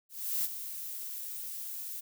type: noise with ADSR envelope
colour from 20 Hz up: violet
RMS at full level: -30 dBFS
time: 0.09-2.01 s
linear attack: 350 ms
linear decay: 34 ms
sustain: -10 dB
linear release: 15 ms
effects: none